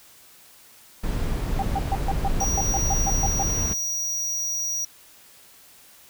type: noise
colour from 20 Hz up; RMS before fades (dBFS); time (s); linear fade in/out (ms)
brown; -25; 1.03-3.74; 10
type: tone bursts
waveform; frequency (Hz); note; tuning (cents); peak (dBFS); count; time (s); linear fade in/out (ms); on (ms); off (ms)
sine; 784; G5; 0; -22; 12; 1.59-3.428; 2; 34; 130
type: tone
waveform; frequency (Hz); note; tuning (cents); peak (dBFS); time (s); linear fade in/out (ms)
square; 5770; F#8; -44; -25; 2.4-4.85; 5
effects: white hiss -51 dBFS RMS until 6.09 s